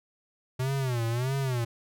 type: tone with vibrato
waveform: square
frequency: 125.5 Hz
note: B2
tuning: 28 cents sharp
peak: -27 dBFS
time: 0.59-1.65 s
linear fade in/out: 10 ms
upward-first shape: sine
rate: 1.6 Hz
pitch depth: 160 cents each way
effects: none